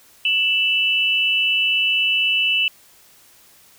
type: tone pair together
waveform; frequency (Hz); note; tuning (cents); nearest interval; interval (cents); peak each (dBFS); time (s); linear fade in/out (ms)
sine; 2652 / 2960; E7 / F#7; +10 / 0; major second; 190; -18 / -19; 0.25-2.68; 2
effects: white hiss -51 dBFS RMS until 3.78 s